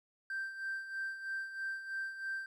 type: tone with tremolo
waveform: triangle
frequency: 1568 Hz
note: G6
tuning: in tune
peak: -32 dBFS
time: 0.3-2.46 s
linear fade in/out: 2 ms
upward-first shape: sine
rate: 3.1 Hz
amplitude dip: 70%
effects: tanh soft clip ceiling -31 dBFS